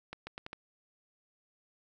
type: accelerating click train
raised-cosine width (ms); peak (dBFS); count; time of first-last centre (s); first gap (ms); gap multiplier
0.3; -25; 5; 0.13-0.531; 140; 0.78
effects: none